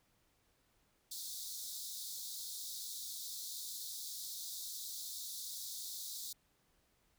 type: high-pass noise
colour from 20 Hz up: pink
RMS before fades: -45 dBFS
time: 1.11-6.33 s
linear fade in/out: 5 ms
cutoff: 3600 Hz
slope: 96 dB/octave
effects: pink hiss -75 dBFS RMS until 7.18 s